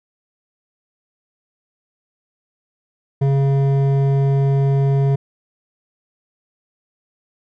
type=tone with hard clipping; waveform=sine; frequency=137.7 Hz; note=C#3; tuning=11 cents flat; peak=-15 dBFS; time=3.21-5.16 s; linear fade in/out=10 ms; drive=10 dB; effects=none